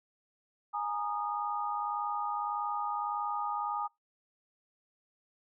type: chord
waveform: sine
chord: Ab suspended second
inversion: none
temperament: equal with one note detuned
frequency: 830.6 / 932.3 / 1230.9 Hz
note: Ab5 / Bb5 / Eb6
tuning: 0 / 0 / -19 cents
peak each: -35 / -38 / -35 dBFS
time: 0.73-3.88 s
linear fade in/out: 20 ms
effects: noise-tail reverb RT60 0.2 s tail -25 dB re dry